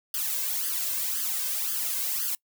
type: noise with flanger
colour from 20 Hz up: blue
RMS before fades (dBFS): -29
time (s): 0.14-2.35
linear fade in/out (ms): 2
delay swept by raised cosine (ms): 0.62 to 1.92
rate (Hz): 1.9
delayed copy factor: +0.8
effects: noise-tail reverb RT60 0.1 s tail -25 dB re dry